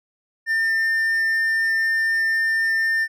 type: tone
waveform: triangle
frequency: 1801 Hz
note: A6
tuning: 40 cents sharp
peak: -16 dBFS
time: 0.46-3.08 s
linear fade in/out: 50 ms
effects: none